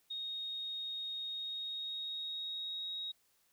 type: tone with pitch glide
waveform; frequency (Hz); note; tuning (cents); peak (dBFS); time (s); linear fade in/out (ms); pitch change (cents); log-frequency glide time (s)
sine; 3729 to 3783; A#7 to A#7; 0 to +25; -38; 0.1-3.12; 10; +25; 1.27-2.99
effects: white hiss -73 dBFS RMS until 3.52 s